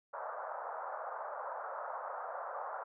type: band-pass noise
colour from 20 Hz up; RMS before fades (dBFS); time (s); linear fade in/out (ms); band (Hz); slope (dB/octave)
pink; -42; 0.13-2.84; 10; 550 to 1400; 48
effects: none